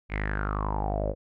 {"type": "tone with low-pass filter sweep", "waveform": "sawtooth", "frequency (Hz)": 51.2, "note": "G#1", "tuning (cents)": -24, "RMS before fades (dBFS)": -29, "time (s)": [0.09, 1.15], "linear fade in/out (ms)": 50, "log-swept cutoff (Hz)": [2300, 520], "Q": 8.5, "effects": []}